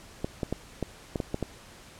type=clicks; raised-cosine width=2 ms; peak=-15 dBFS; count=8; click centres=0.245 / 0.432 / 0.526 / 0.827 / 1.158 / 1.202 / 1.344 / 1.427 s; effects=pink hiss -50 dBFS RMS until 1.99 s + low-pass 10000 Hz 12 dB/octave